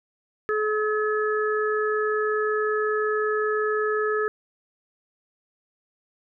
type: harmonic tone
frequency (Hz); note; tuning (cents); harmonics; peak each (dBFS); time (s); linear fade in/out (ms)
427.3; G#4; +49; 1 / 3 / 4; -23 / -28 / -29; 0.49-4.28; 0
effects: none